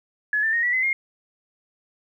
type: tone with pitch steps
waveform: sine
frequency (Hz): 1701 / 1779.4 / 1861.4 / 1947.2 / 2037 / 2131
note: G#6 / A6 / A#6 / B6 / C7 / C7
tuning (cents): +41 / +19 / -3 / -25 / -47 / +31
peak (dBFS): -19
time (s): 0.33-0.93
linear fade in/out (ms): 2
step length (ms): 100
effects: 10-bit